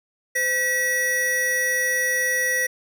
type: tone pair together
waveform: square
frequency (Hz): 511.5 / 1931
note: C5 / B6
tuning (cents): -39 / -39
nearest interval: octave + major seventh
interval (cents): 2300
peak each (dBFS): -30 / -21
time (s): 0.35-2.67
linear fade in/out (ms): 10
effects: none